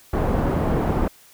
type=low-pass noise; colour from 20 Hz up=pink; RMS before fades=-21 dBFS; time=0.13-1.08 s; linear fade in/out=5 ms; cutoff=830 Hz; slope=12 dB/octave; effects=white hiss -51 dBFS RMS until 1.33 s